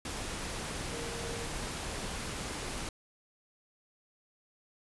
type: tone in noise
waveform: sine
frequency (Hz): 466.2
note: A#4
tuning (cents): 0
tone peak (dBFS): -42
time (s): 0.92-1.46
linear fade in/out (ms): 2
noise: pink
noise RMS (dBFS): -38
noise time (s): 0.05-2.89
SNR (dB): -7
effects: resampled to 24000 Hz